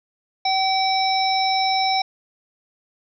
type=harmonic tone with a mistuned harmonic; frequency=765 Hz; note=G5; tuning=42 cents flat; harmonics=1 / 3 / 5 / 7; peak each=-19 / -27 / -26 / -25 dBFS; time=0.45-2.02 s; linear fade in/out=5 ms; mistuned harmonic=5; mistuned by=+38 cents; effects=none